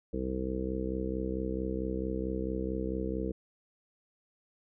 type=harmonic tone; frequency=64.5 Hz; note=C2; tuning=24 cents flat; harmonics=1 / 2 / 3 / 4 / 5 / 6 / 7 / 8; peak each=-37 / -47 / -37 / -44 / -37 / -44 / -37 / -43 dBFS; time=0.13-3.32 s; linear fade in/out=5 ms; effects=none